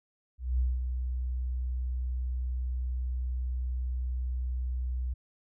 sine tone with ADSR envelope, 62.5 Hz, B1, 21 cents sharp, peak -23 dBFS, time 0.38-5.14 s, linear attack 210 ms, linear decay 200 ms, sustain -6 dB, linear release 11 ms, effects none

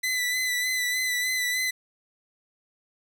sawtooth tone with vibrato, 2000 Hz, B6, 21 cents sharp, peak -21 dBFS, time 0.03-1.71 s, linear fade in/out 10 ms, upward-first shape sine, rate 3.3 Hz, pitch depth 30 cents each way, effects none

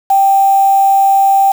sine tone with quantisation, 784 Hz, G5, in tune, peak -6 dBFS, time 0.1-1.52 s, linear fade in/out 5 ms, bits 4, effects none

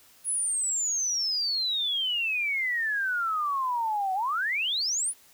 sine exponential two-way sweep, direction down then up, 10548 to 740 to 10548 Hz, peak -25 dBFS, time 0.24-5.14 s, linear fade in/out 50 ms, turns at 4.14 s, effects white hiss -57 dBFS RMS until 5.33 s

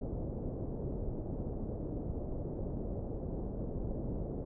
pink low-pass noise, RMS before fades -38 dBFS, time 0.01-4.45 s, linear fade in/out 10 ms, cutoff 560 Hz, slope 24 dB/octave, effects none

